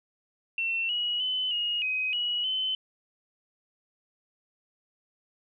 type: tone with pitch steps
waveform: sine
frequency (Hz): 2702 / 2910 / 3026 / 2874 / 2520 / 2917 / 3050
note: E7 / F#7 / F#7 / F7 / D#7 / F#7 / G7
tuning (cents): +42 / -29 / +38 / +49 / +21 / -25 / -48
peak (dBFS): -26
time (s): 0.58-2.75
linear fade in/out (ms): 2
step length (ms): 310
effects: none